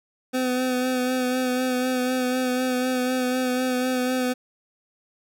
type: tone with vibrato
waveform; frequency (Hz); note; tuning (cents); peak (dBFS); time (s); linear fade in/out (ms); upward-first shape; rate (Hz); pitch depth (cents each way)
25% pulse; 253.7; B3; +47; -18; 0.33-4.34; 20; sine; 4; 24
effects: none